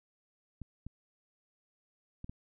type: clicks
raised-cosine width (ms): 5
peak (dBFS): -30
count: 4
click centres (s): 0.617 / 0.866 / 2.244 / 2.295
effects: none